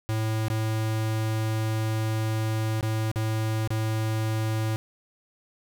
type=tone with dropouts; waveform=square; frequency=110 Hz; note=A2; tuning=in tune; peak=-25 dBFS; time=0.09-4.76 s; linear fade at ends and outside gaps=0 ms; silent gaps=0.483-0.501 / 2.809-2.828 / 3.115-3.159 / 3.675-3.705 s; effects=none